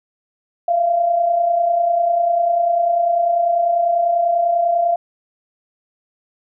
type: tone pair together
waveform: sine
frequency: 659.3 / 689.4 Hz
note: E5 / F5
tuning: 0 / -23 cents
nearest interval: minor second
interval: 77 cents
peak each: -23 / -14 dBFS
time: 0.68-4.96 s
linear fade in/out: 5 ms
effects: none